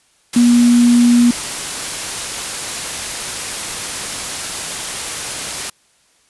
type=tone in noise; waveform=sine; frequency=240.1 Hz; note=B3; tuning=49 cents flat; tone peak=-7 dBFS; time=0.36-1.31 s; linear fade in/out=5 ms; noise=white; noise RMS=-23 dBFS; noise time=0.33-5.7 s; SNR=+13 dB; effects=white hiss -56 dBFS RMS until 6.29 s + resampled to 24000 Hz